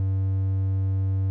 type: tone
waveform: triangle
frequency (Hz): 96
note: G2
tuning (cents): -36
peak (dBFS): -19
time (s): 0-1.3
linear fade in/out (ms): 0
effects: none